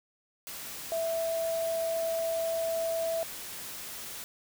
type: tone in noise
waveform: sine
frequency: 659.3 Hz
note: E5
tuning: in tune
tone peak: -28 dBFS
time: 0.92-3.23 s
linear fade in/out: 0 ms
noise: white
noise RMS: -41 dBFS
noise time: 0.47-4.24 s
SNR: +10 dB
effects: none